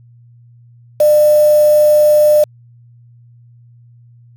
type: tone with quantisation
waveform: sine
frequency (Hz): 601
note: D5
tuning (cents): +40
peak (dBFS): -6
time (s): 1-2.44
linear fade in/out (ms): 5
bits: 4
effects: added 119 Hz sine -41 dBFS peak until 4.36 s